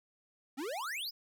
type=exponential sweep; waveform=square; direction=up; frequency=246 to 5400 Hz; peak=-37 dBFS; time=0.57-1.11 s; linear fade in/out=20 ms; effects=none